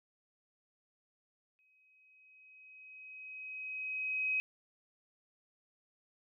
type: tone with exponential growth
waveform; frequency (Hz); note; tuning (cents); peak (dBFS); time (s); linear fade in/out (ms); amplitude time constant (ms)
sine; 2533; D#7; +30; -29; 1.59-4.4; 0; 610
effects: none